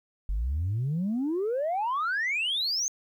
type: exponential sweep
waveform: sine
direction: up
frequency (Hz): 45.41 to 6500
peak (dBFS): -24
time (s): 0.29-2.88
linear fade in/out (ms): 0
effects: tanh soft clip ceiling -23 dBFS + 11-bit